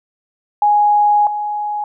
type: tone pair in turn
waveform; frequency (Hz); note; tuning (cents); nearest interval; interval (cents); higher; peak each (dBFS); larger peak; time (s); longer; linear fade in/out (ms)
sine; 830.6 / 834.9; G#5 / G#5; 0 / +9; unison; 9; second; -9 / -18; first; 0.62-1.27 / 1.27-1.84; first; 2
effects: none